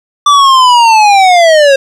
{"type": "linear sweep", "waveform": "square", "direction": "down", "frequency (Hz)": [1174.7, 534], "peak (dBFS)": -3, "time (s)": [0.26, 1.76], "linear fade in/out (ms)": 5, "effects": ["low-pass 6000 Hz 12 dB/octave", "7-bit"]}